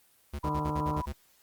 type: tone bursts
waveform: square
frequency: 72.1 Hz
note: D2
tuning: 31 cents flat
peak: -33 dBFS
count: 8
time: 0.33-1.126 s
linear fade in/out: 10 ms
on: 61 ms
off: 44 ms
type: tone with tremolo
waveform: sine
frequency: 987.8 Hz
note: B5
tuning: in tune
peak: -31 dBFS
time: 0.43-1.06 s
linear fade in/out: 10 ms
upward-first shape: sine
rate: 3 Hz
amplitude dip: 30%
type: harmonic tone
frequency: 150.9 Hz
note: D3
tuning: 47 cents sharp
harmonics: 1 / 2 / 3 / 4 / 5 / 6 / 7 / 8 / 9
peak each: -33 / -35 / -41 / -41 / -43 / -46 / -47 / -48 / -49 dBFS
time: 0.44-1.01 s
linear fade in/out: 5 ms
effects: white hiss -64 dBFS RMS until 1.42 s + Opus 24 kbps